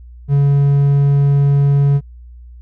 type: tone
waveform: triangle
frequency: 141.2 Hz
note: C#3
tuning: 32 cents sharp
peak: -7 dBFS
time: 0.28-2.01 s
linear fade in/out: 50 ms
effects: added 60 Hz sine -34 dBFS peak until 2.61 s